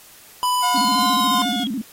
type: tone with pitch glide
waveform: square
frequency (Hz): 995 to 1033.7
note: B5 to C6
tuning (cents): +13 to -21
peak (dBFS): -18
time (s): 0.43-1.42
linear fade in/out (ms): 0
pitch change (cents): +66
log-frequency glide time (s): 0.8-1.08
type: tone with tremolo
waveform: sawtooth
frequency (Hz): 720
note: F#5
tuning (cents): -47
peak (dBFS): -19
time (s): 0.62-1.65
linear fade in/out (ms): 20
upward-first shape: square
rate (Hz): 2.8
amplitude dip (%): 30
type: tone with vibrato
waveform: sine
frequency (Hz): 242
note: B3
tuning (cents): -35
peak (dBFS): -22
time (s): 0.74-1.82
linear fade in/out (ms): 10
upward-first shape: square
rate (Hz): 14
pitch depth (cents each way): 200
type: linear sweep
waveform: sine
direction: down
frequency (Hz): 4353 to 3290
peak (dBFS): -25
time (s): 0.76-1.67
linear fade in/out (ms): 0
effects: white hiss -46 dBFS RMS until 1.92 s + AAC 48 kbps